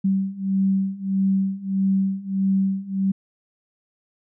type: beating tone pair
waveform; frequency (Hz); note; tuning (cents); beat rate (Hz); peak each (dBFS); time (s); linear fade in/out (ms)
sine; 192.3 / 193.9; G3 / G3; -33 / -19; 1.6; -23 / -21; 0.04-3.12; 10
effects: none